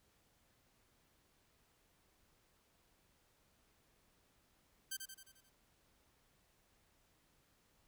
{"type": "tone with echo", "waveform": "5% pulse", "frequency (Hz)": 1556, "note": "G6", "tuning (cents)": -13, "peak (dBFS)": -29, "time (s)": [4.91, 4.97], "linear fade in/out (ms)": 10, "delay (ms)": 88, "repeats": 6, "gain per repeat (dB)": -5, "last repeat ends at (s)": 5.498, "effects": ["pink hiss -74 dBFS RMS until 7.87 s"]}